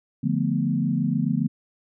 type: chord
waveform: sine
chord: B half-diminished seventh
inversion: first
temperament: equal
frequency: 146.83 / 174.61 / 220 / 246.9 Hz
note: D3 / F3 / A3 / B3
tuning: 0 / 0 / 0 / 0 cents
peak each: -26 dBFS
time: 0.23-1.48 s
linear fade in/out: 10 ms
effects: none